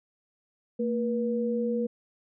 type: tone pair together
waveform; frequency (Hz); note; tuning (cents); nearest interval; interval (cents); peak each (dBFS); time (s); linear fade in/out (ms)
sine; 227.4 / 481.8; A#3 / B4; -43 / -43; octave + minor second; 1300; -28; 0.79-1.87; 10
effects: none